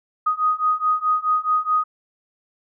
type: beating tone pair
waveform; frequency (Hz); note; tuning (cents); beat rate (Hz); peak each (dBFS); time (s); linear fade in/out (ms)
sine; 1245 / 1249.7; D#6 / D#6; +1 / +7; 4.7; -21 / -20; 0.26-1.84; 10
effects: none